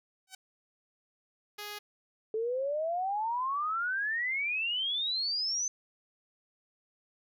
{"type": "tone with exponential growth", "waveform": "5% pulse", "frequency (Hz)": 759, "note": "F#5", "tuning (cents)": 44, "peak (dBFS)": -29, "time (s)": [0.27, 0.35], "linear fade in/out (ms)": 5, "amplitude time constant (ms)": 17}
{"type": "tone", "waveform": "5% pulse", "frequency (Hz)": 415.3, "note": "G#4", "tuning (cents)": 0, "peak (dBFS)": -28, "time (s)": [1.58, 1.79], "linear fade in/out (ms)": 10}
{"type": "exponential sweep", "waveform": "sine", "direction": "up", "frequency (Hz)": [430.3, 6210], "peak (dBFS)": -29, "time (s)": [2.34, 5.68], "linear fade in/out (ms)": 2}
{"effects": []}